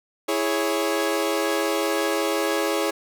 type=chord; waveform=sawtooth; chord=C# minor; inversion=first; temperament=equal; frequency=329.6 / 415.3 / 554.4 Hz; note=E4 / G#4 / C#5; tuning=0 / 0 / 0 cents; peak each=-22 dBFS; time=0.28-2.91 s; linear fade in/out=10 ms; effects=none